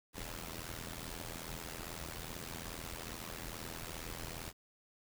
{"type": "noise with amplitude modulation", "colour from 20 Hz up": "pink", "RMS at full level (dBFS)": -41, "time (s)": [0.13, 4.53], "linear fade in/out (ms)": 50, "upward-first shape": "sine", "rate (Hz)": 82.4, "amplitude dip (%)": 85, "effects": []}